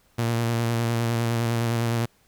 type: tone with vibrato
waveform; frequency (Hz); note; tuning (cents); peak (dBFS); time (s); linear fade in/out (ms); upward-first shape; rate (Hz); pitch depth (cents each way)
sawtooth; 116.54; A#2; 0; -18; 0.18-2.06; 10; square; 9.8; 21
effects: pink hiss -62 dBFS RMS until 2.27 s